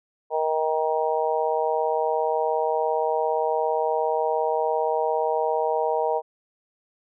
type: harmonic tone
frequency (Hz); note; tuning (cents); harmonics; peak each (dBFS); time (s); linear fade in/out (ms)
157.3; D#3; +19; 3 / 4 / 5 / 6; -25 / -26 / -27 / -28; 0.3-6.22; 50
effects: none